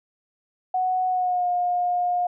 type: tone with pitch glide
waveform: sine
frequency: 740 to 713.1 Hz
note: F#5 to F5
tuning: 0 to +36 cents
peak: -20 dBFS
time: 0.74-2.27 s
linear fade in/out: 5 ms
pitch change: -64 cents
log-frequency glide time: 1.08-1.48 s
effects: none